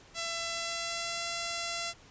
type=tone with pitch glide; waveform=5% pulse; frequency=671 to 680.4 Hz; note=E5 to F5; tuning=+31 to -45 cents; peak=-21 dBFS; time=0.14-1.94 s; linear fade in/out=50 ms; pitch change=+24 cents; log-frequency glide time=0.46-1.28 s; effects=pink hiss -56 dBFS RMS until 2.1 s + resampled to 16000 Hz